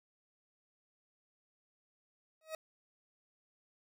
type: tone with exponential growth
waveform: 40% pulse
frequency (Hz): 634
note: D#5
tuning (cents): +32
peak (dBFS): -35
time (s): 2.41-2.55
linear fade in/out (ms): 2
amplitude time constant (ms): 30
effects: none